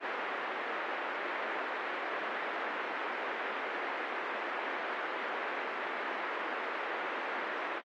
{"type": "band-pass noise", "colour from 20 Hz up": "white", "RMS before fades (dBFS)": -37, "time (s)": [0, 7.82], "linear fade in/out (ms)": 50, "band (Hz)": [330, 2000], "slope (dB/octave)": 24, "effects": ["AAC 48 kbps"]}